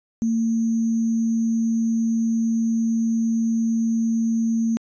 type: tone with sample-and-hold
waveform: sine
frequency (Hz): 227.2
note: A#3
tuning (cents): -44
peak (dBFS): -18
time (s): 0.22-4.77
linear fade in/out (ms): 0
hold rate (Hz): 6300
effects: resampled to 16000 Hz